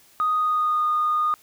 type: tone with pitch glide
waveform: sine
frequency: 1245 to 1227.2 Hz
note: D#6 to D#6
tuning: +1 to -24 cents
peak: -18 dBFS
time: 0.2-1.34 s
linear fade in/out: 0 ms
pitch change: -25 cents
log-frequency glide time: 0.34-0.85 s
effects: tanh soft clip ceiling -14 dBFS + white hiss -55 dBFS RMS until 1.42 s